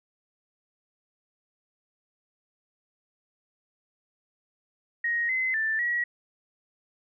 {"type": "tone with pitch steps", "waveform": "sine", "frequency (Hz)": [1877, 2047, 1770, 1917], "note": ["A#6", "C7", "A6", "A#6"], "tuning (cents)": [11, -38, 10, 48], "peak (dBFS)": -24, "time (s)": [5.04, 6.04], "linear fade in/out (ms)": 5, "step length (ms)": 250, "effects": []}